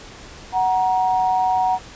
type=tone pair together; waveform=sine; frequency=744 / 942 Hz; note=F#5 / A#5; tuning=+9 / +18 cents; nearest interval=major third; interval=409 cents; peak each=-17 / -21 dBFS; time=0.52-1.79 s; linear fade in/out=50 ms; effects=pink hiss -40 dBFS RMS until 1.95 s + resampled to 16000 Hz